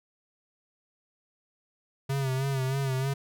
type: tone with vibrato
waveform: square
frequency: 134.2 Hz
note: C3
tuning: 44 cents sharp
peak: -27 dBFS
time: 2.09-3.14 s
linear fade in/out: 10 ms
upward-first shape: sine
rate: 3.2 Hz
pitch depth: 55 cents each way
effects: none